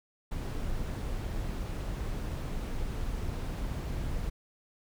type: noise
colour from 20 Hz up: brown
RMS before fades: -34 dBFS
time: 0.31-4.3 s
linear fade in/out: 10 ms
effects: none